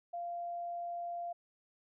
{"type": "tone", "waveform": "sine", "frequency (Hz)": 693, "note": "F5", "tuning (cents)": -14, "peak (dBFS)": -37, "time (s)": [0.13, 1.33], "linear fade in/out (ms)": 10, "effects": []}